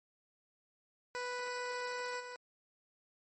15% pulse tone with level steps, 493.9 Hz, B4, in tune, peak -31 / -38 dBFS, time 1.15-2.36 s, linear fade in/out 0 ms, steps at 2.19 s, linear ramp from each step 20 ms, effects MP3 32 kbps

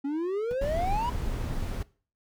triangle exponential sweep, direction up, 271.8 to 1000 Hz, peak -25 dBFS, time 0.04-1.1 s, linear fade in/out 10 ms
brown noise with exponential decay, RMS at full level -37 dBFS, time 0.51-0.6 s, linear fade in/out 0 ms, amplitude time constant 18 ms
brown noise, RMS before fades -31 dBFS, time 0.61-1.83 s, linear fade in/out 5 ms
effects noise-tail reverb RT60 0.4 s tail -20 dB re dry

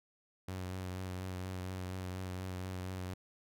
sawtooth tone with vibrato, 92.5 Hz, F#2, in tune, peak -35 dBFS, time 0.48-3.14 s, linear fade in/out 5 ms, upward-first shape sine, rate 4.2 Hz, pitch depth 24 cents each way, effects none

